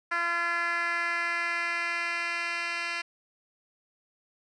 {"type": "tone with band-pass filter sweep", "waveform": "10% pulse", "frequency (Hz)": 342.1, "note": "F4", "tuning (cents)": -36, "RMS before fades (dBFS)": -30, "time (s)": [0.11, 3.02], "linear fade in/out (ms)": 10, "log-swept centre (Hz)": [1600, 2900], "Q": 2.1, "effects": ["resampled to 22050 Hz", "10-bit"]}